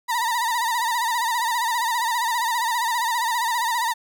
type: tone with vibrato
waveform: 35% pulse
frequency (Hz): 941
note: A#5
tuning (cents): +16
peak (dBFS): -19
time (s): 0.08-3.94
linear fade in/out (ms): 20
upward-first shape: sine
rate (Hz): 15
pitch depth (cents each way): 91
effects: none